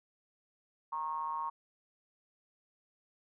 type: ring-modulated tone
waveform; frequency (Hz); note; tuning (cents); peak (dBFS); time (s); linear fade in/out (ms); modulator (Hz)
triangle; 79; D#2; +27; -29; 0.92-1.5; 10; 1010
effects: none